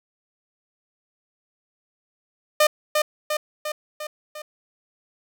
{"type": "tone with echo", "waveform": "sawtooth", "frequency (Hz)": 606, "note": "D#5", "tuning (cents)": -46, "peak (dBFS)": -10, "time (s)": [2.6, 2.67], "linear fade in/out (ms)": 5, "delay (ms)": 350, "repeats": 5, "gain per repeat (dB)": -4, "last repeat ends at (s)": 4.42, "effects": []}